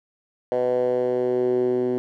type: tone with band-pass filter sweep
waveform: 10% pulse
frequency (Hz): 124.7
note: B2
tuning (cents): +17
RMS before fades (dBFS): -22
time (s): 0.52-1.98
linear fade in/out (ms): 0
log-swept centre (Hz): 550 to 320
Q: 4.3
effects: none